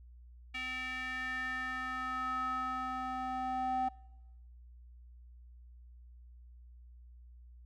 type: tone with band-pass filter sweep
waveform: square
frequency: 256.6 Hz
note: C4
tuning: 34 cents flat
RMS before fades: -37 dBFS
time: 0.54-3.89 s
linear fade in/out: 10 ms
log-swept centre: 2400 to 790 Hz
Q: 4.5
effects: noise-tail reverb RT60 1.0 s tail -24 dB re dry + added 60 Hz sine -52 dBFS peak until 7.65 s